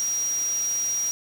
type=tone in noise; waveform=sine; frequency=5730 Hz; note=F8; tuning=44 cents sharp; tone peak=-23 dBFS; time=0-1.11 s; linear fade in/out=0 ms; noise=white; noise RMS=-38 dBFS; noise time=0-1.11 s; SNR=+12 dB; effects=none